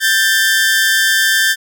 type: tone pair together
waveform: sawtooth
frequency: 1577 / 1770.1 Hz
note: G6 / A6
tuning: +10 / +10 cents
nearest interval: major second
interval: 200 cents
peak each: -10 dBFS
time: 0-1.56 s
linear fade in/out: 50 ms
effects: none